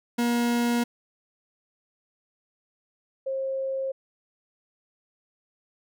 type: tone pair in turn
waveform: 40% pulse / sine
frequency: 238.2 / 534.7 Hz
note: A#3 / C5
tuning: +38 / +37 cents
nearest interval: octave + major second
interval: 1399 cents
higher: second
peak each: -21 / -26 dBFS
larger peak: first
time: 0.18-0.84 / 3.26-3.92 s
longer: neither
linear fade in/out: 10 ms
effects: none